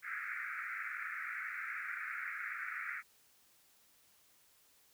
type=band-pass noise; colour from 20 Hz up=pink; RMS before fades=-42 dBFS; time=0.02-3.03 s; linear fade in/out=50 ms; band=1300 to 2300 Hz; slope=96 dB/octave; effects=white hiss -68 dBFS RMS until 4.93 s